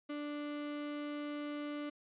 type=tone; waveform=35% pulse; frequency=293.7 Hz; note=D4; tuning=in tune; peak=-37 dBFS; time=0.09-1.9 s; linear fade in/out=10 ms; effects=resampled to 8000 Hz